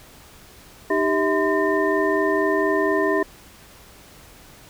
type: tone cluster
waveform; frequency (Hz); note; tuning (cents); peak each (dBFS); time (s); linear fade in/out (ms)
sine; 309 / 393.3 / 645 / 1022 / 1816; D#4 / G4 / E5 / C6 / A#6; -12 / +6 / -38 / -41 / -46; -24 / -21 / -25 / -26 / -26; 0.9-3.23; 5
effects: pink hiss -47 dBFS RMS until 4.69 s